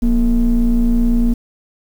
triangle ring-modulated tone, 103.83 Hz, G#2, in tune, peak -5 dBFS, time 0.02-1.34 s, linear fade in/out 10 ms, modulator 133 Hz, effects tanh soft clip ceiling -2 dBFS + 7-bit

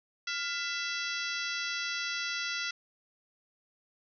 harmonic tone with a mistuned harmonic, 667 Hz, E5, 20 cents sharp, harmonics 2 / 3 / 4 / 5 / 6 / 7 / 8 / 9, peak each -37 / -39 / -40 / -41 / -42 / -42 / -43 / -44 dBFS, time 0.27-2.71 s, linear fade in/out 5 ms, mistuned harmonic 2, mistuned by +89 cents, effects none

